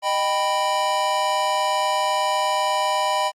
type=chord; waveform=square; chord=Eb augmented; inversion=none; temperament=equal with one note detuned; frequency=616.2 / 784 / 987.8 Hz; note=Eb5 / G5 / B5; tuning=-17 / 0 / 0 cents; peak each=-26 / -25 / -23 dBFS; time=0.02-3.32 s; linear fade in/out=50 ms; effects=low-pass 9000 Hz 12 dB/octave + Opus 48 kbps